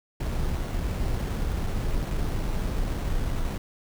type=noise with sample-and-hold; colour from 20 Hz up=brown; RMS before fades=-27 dBFS; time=0.2-3.58 s; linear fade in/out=5 ms; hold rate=4900 Hz; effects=none